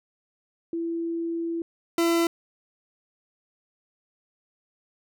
sine / 40% pulse tone pair in turn, 334.1 / 336.4 Hz, E4 / E4, +23 / +35 cents, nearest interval unison, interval 12 cents, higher second, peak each -26 / -19 dBFS, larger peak second, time 0.73-1.62 / 1.98-2.27 s, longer first, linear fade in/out 2 ms, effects none

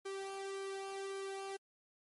sawtooth tone with flanger, 390.1 Hz, G4, 8 cents flat, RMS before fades -43 dBFS, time 0.05-1.57 s, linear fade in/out 10 ms, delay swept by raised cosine 1.1 to 2.05 ms, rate 1.8 Hz, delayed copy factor -0.65, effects MP3 48 kbps

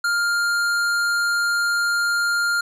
sine tone with hard clipping, 1403 Hz, F6, 8 cents sharp, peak -20 dBFS, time 0.04-2.61 s, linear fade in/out 5 ms, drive 13 dB, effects none

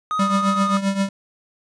triangle tone with vibrato, 1244.5 Hz, D#6, in tune, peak -18 dBFS, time 0.11-0.77 s, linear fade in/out 0 ms, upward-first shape sine, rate 3 Hz, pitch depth 15 cents each way
square tone with tremolo, 196 Hz, G3, in tune, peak -16 dBFS, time 0.19-1.09 s, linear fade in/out 5 ms, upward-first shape triangle, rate 7.6 Hz, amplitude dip 80%
effects resampled to 22050 Hz

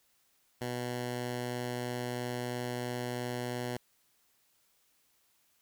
10% pulse tone, 123 Hz, B2, 7 cents flat, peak -26 dBFS, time 0.61-3.77 s, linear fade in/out 5 ms, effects white hiss -71 dBFS RMS until 5.61 s

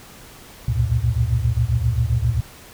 sine tone cluster, 64.8 / 72.4 / 89.1 / 113.8 / 121.3 Hz, C2 / D2 / F2 / A#2 / B2, -16 / -24 / +35 / -41 / -31 cents, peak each -28 / -23 / -27 / -20 / -23 dBFS, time 0.68-2.41 s, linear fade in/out 5 ms, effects pink hiss -43 dBFS RMS until 2.73 s

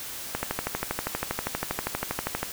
click train, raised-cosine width 0.5 ms, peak -11 dBFS, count 27, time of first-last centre 0.35-2.43 s, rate 12.5 Hz, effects white hiss -37 dBFS RMS until 2.52 s

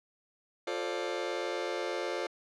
sawtooth chord, D minor seventh, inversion first, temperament just, 352.4 / 440.5 / 528.6 / 587.3 Hz, F4 / A4 / C5 / D5, +16 / +2 / +18 / 0 cents, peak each -33 / -34 / -33 / -35 dBFS, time 0.67-2.27 s, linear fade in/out 5 ms, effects low-pass 5000 Hz 12 dB/octave

